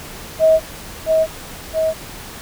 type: tone with echo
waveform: sine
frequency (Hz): 638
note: D#5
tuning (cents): +43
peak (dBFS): -8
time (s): 0.39-0.6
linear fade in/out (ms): 50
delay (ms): 670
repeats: 2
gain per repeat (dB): -3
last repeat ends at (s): 1.94
effects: pink hiss -34 dBFS RMS until 2.41 s